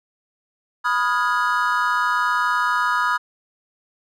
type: chord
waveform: triangle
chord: F half-diminished seventh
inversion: second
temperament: equal with one note detuned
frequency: 987.8 / 1244.5 / 1423.8 / 1661.2 Hz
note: Cb6 / Eb6 / F6 / Ab6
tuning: 0 / 0 / +33 / 0 cents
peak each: -21 / -20 / -22 / -24 dBFS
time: 0.84-3.18 s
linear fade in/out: 20 ms
effects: none